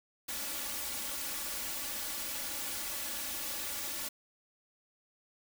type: noise with comb filter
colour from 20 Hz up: white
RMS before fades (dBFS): -38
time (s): 0.28-4.09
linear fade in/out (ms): 10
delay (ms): 3.5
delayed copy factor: +0.95
effects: none